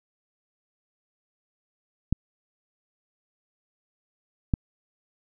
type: clicks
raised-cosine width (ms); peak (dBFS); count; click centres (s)
5; -9; 2; 2.126 / 4.538
effects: none